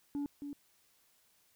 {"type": "tone with echo", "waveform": "sine", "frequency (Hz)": 286.3, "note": "D4", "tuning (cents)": -44, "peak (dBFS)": -31, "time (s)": [0.15, 0.26], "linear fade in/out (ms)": 0, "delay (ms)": 270, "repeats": 1, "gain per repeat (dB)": -8, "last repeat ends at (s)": 0.53, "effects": ["tanh soft clip ceiling -33 dBFS", "white hiss -70 dBFS RMS until 1.55 s"]}